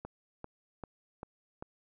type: click train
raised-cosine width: 1 ms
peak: -27 dBFS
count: 5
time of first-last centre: 0.05-1.625 s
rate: 2.54 Hz
effects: none